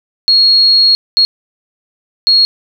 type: tone bursts at uneven times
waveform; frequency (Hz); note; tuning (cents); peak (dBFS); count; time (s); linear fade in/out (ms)
sine; 4300; C8; +47; -5; 3; 0.28-0.95 / 1.17-1.25 / 2.27-2.45; 0
effects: none